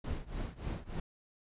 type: noise with tremolo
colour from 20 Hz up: brown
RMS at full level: -35 dBFS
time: 0.04-1 s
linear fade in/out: 5 ms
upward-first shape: triangle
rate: 3.4 Hz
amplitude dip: 95%
effects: resampled to 8000 Hz